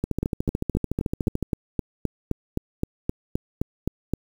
two click trains, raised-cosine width 3 ms, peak -11 / -10 dBFS, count 20 / 16, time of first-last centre 0.04-1.427 / 0.23-4.136 s, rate 13.7 / 3.84 Hz, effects 7-bit

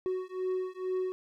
triangle beating tone pair, 370 / 372.2 Hz, F#4 / F#4, 0 / +10 cents, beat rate 2.2 Hz, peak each -32 / -32 dBFS, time 0.06-1.12 s, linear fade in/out 0 ms, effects none

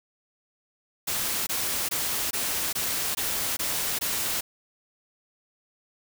white noise bursts, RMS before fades -28 dBFS, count 8, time 1.07-4.41 s, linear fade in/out 10 ms, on 400 ms, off 20 ms, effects none

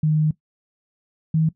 sine tone pair in turn, 154.2 / 159.09 Hz, D#3 / D#3, -15 / +39 cents, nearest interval minor second, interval 54 cents, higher second, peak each -15 dBFS, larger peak neither, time 0.03-0.31 / 1.34-1.49 s, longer first, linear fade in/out 5 ms, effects noise-tail reverb RT60 0.1 s tail -18 dB re dry

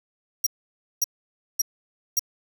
sawtooth tone bursts, 5700 Hz, F8, 34 cents sharp, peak -16 dBFS, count 4, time 0.44-2.194 s, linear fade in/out 5 ms, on 26 ms, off 550 ms, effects 8-bit

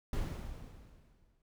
brown noise with exponential decay, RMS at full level -33 dBFS, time 0.13-1.42 s, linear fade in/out 2 ms, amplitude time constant 280 ms, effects none

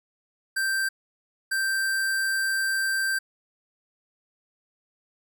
square tone bursts at uneven times, 1568 Hz, G6, in tune, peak -24 dBFS, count 2, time 0.56-0.89 / 1.51-3.19 s, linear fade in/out 10 ms, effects none

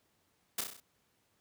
white noise with echo, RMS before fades -33 dBFS, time 0.58-0.61 s, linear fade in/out 5 ms, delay 32 ms, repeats 6, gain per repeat -4 dB, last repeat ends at 0.802 s, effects pink hiss -74 dBFS RMS until 1.4 s + high-pass 80 Hz 12 dB/octave

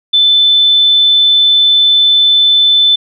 sine tone, 3520 Hz, A7, in tune, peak -5 dBFS, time 0.13-2.96 s, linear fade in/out 10 ms, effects none

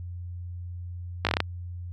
slowing click train, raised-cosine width 0.3 ms, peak -6 dBFS, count 7, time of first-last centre 1.25-1.404 s, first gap 18 ms, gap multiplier 1.14, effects added 88 Hz sine -34 dBFS peak until 1.92 s

